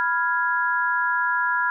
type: chord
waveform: sine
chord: F diminished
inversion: second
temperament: equal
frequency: 987.8 / 1396.9 / 1661.2 Hz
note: Cb6 / F6 / Ab6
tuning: 0 / 0 / 0 cents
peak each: -24 dBFS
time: 0-1.7 s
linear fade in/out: 0 ms
effects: none